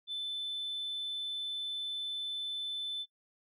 sine tone, 3520 Hz, A7, in tune, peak -33 dBFS, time 0.07-3.06 s, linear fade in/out 50 ms, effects noise-tail reverb RT60 0.1 s tail -24 dB re dry + tanh soft clip ceiling -32 dBFS

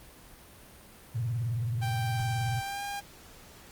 sine tone with vibrato, 116.54 Hz, A#2, in tune, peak -28 dBFS, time 1.14-2.61 s, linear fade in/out 20 ms, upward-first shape sine, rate 19 Hz, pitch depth 170 cents each way
sawtooth tone with pitch glide, 785 to 805.2 Hz, G5 to G5, +2 to +46 cents, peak -30 dBFS, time 1.81-3.01 s, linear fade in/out 20 ms, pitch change +44 cents, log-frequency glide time 2.61-2.82 s
effects pink hiss -52 dBFS RMS until 3.71 s + Opus 32 kbps

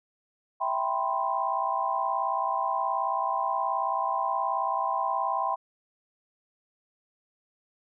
sine chord, C major seventh, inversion first, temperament equal, 659.3 / 784 / 987.8 / 1046.5 Hz, E5 / G5 / B5 / C6, 0 / 0 / 0 / 0 cents, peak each -34 / -30 / -30 / -30 dBFS, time 0.6-5.56 s, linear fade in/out 20 ms, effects none

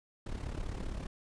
brown noise with amplitude modulation, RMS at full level -35 dBFS, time 0.26-1.07 s, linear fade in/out 5 ms, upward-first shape sine, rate 35.2 Hz, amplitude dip 70%, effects resampled to 22050 Hz

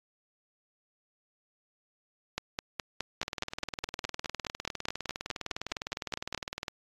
two click trains, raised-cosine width 0.2 ms, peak -17 / -14 dBFS, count 69 / 20, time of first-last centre 3.23-6.682 / 2.38-6.347 s, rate 19.7 / 4.79 Hz, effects AAC 32 kbps

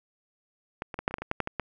clicks, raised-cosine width 0.5 ms, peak -17 / -21 / -17 / -9 / -28 / -11 / -26 / -19 / -12 / -11 / -16 / -14 dBFS, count 12, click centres 0.821 / 0.942 / 0.99 / 1.079 / 1.11 / 1.141 / 1.184 / 1.22 / 1.314 / 1.403 / 1.474 / 1.597 s, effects none

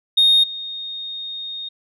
sine tone with level steps, 3700 Hz, A#7, 14 cents flat, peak -9 / -27 dBFS, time 0.17-1.69 s, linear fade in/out 10 ms, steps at 0.43 s, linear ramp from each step 10 ms, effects tanh soft clip ceiling -8 dBFS

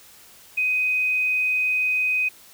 sine tone, 2507 Hz, D#7, 12 cents sharp, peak -19 dBFS, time 0.57-2.29 s, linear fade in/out 10 ms, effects white hiss -49 dBFS RMS until 2.53 s

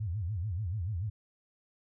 sine tone with vibrato, 95.6 Hz, G2, 43 cents flat, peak -31 dBFS, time 0-1.1 s, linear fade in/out 10 ms, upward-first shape sine, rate 6.9 Hz, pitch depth 270 cents each way, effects none

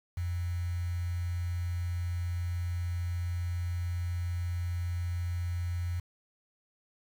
sine tone with quantisation, 87.31 Hz, F2, in tune, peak -30 dBFS, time 0.17-6 s, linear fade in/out 5 ms, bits 8, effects none

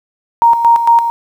sine tone with tremolo, 932.3 Hz, A#5, in tune, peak -4 dBFS, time 0.42-1.1 s, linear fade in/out 0 ms, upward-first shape square, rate 4.4 Hz, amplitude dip 60%, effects 7-bit

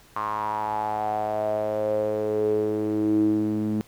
sawtooth tone with band-pass filter sweep, 106.8 Hz, G#2, 49 cents sharp, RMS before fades -25 dBFS, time 0.16-3.81 s, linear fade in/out 0 ms, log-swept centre 1100 to 250 Hz, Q 8.2, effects pink hiss -54 dBFS RMS until 3.87 s

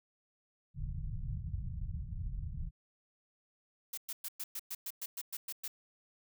pink low-pass noise, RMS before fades -39 dBFS, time 0.74-2.71 s, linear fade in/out 50 ms, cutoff 160 Hz, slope 48 dB/octave
blue noise bursts, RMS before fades -40 dBFS, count 12, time 3.93-5.68 s, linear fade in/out 5 ms, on 45 ms, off 110 ms
effects none

